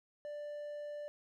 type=tone; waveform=triangle; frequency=589 Hz; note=D5; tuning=5 cents sharp; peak=-39 dBFS; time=0.25-1.08 s; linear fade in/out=0 ms; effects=none